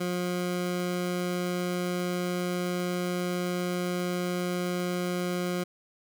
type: tone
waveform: 20% pulse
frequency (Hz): 178.5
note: F3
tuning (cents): +38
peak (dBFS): -23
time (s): 0-5.64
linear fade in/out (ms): 10
effects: none